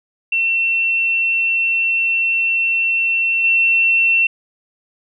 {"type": "tone with level steps", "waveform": "sine", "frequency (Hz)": 2703, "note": "E7", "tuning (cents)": 43, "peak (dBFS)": [-14, -11], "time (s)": [0.32, 4.27], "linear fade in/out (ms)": 5, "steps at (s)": 3.44, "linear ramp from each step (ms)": 2, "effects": []}